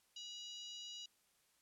harmonic tone, 968 Hz, B5, 35 cents flat, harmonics 3 / 4 / 5 / 6 / 7, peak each -50 / -53 / -57 / -60 / -59 dBFS, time 0.16-1.06 s, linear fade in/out 5 ms, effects white hiss -75 dBFS RMS until 1.61 s + low-pass 12000 Hz 12 dB/octave

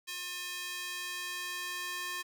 square tone with high-pass filter sweep, 357.7 Hz, F4, 41 cents sharp, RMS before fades -39 dBFS, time 0.07-2.23 s, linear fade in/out 20 ms, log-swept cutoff 2500 to 1500 Hz, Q 1.1, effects none

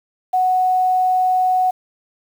sine tone with quantisation, 740 Hz, F#5, in tune, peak -13 dBFS, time 0.33-1.71 s, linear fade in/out 10 ms, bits 7, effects none

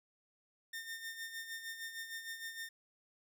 sawtooth tone with tremolo, 1817 Hz, A#6, 45 cents flat, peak -37 dBFS, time 0.73-2.69 s, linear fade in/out 5 ms, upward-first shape sine, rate 6.5 Hz, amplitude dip 60%, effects none

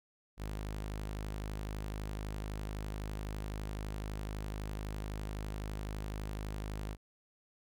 sawtooth tone, 51.91 Hz, G#1, in tune, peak -34 dBFS, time 0.37-6.97 s, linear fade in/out 50 ms, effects none

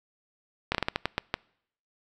slowing click train, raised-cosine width 0.3 ms, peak -9 dBFS, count 9, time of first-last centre 0.72-1.341 s, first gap 27 ms, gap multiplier 1.29, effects noise-tail reverb RT60 0.7 s tail -26 dB re dry

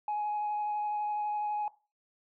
sine tone with vibrato, 838 Hz, G#5, 15 cents sharp, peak -28 dBFS, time 0.08-1.68 s, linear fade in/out 2 ms, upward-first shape triangle, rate 12 Hz, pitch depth 12 cents each way, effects noise-tail reverb RT60 0.3 s tail -18 dB re dry + tanh soft clip ceiling -27 dBFS

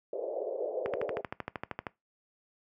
white band-pass noise, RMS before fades -35 dBFS, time 0.13-1.21 s, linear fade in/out 2 ms, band 410 to 600 Hz, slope 48 dB/octave
click train, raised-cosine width 0.5 ms, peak -19 dBFS, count 14, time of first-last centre 0.86-1.868 s, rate 12.9 Hz
effects noise-tail reverb RT60 0.2 s tail -21 dB re dry + high-pass 80 Hz 12 dB/octave

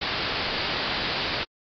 white low-pass noise, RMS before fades -29 dBFS, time 0.01-1.44 s, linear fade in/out 10 ms, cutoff 4900 Hz, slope 96 dB/octave, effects AAC 32 kbps

